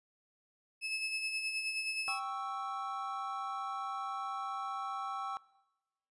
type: tone with tremolo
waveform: 35% pulse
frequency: 2600 Hz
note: E7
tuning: 24 cents flat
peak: -31 dBFS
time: 0.81-2.2 s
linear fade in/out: 50 ms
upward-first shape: sine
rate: 9.5 Hz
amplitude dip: 45%
type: chord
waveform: triangle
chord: C# diminished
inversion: second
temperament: equal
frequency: 784 / 1108.7 / 1318.5 Hz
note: G5 / C#6 / E6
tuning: 0 / 0 / 0 cents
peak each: -39 dBFS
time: 2.08-5.37 s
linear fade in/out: 0 ms
effects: noise-tail reverb RT60 1.0 s tail -21 dB re dry + resampled to 24000 Hz